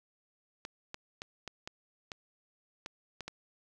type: clicks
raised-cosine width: 0.2 ms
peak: -23 dBFS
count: 9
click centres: 0.651 / 0.944 / 1.219 / 1.477 / 1.675 / 2.118 / 2.861 / 3.207 / 3.28 s
effects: none